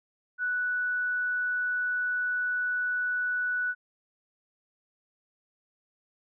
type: tone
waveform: sine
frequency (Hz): 1480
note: F#6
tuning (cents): 0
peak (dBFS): -26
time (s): 0.38-3.75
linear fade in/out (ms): 50
effects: none